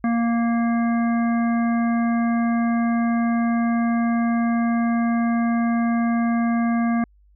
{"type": "harmonic tone", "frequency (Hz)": 233.1, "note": "A#3", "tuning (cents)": 0, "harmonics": [1, 3, 5, 7, 9], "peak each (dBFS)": [-18, -28, -32, -35, -37], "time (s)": [0.04, 7.04], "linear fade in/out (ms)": 2, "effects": ["added 50 Hz sine -52 dBFS peak until 7.35 s"]}